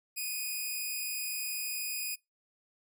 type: tone with amplitude modulation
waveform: 5% pulse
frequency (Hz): 2481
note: D#7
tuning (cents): -6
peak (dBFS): -22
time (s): 0.16-2.16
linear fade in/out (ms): 20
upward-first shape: sine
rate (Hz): 220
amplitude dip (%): 45
effects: noise-tail reverb RT60 0.2 s tail -24 dB re dry